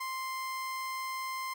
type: tone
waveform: 30% pulse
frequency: 1046.5 Hz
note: C6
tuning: in tune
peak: -32 dBFS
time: 0-1.54 s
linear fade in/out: 10 ms
effects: none